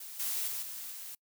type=noise with level steps; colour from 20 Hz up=blue; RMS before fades=-45 / -34 / -37 / -42 / -44 dBFS; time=0-1.15 s; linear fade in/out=5 ms; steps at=0.19 / 0.47 / 0.62 / 0.91 s; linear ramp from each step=10 ms; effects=noise-tail reverb RT60 0.1 s tail -26 dB re dry